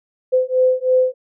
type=beating tone pair; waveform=sine; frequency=510 / 513.1 Hz; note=C5 / C5; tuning=-44 / -34 cents; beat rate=3.1 Hz; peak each=-16 dBFS; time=0.32-1.14 s; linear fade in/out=20 ms; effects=none